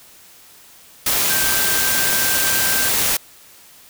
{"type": "tone in noise", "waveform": "sine", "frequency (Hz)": 1568, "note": "G6", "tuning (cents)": 0, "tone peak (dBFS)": -24, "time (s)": [1.3, 2.89], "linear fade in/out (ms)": 5, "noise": "white", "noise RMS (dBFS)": -18, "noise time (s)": [1.06, 3.17], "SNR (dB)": -9, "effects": ["white hiss -46 dBFS RMS until 3.89 s"]}